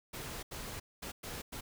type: noise bursts at uneven times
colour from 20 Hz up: pink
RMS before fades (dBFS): -43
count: 5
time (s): 0.13-0.43 / 0.51-0.8 / 1.02-1.12 / 1.23-1.42 / 1.52-1.61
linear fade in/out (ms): 10
effects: none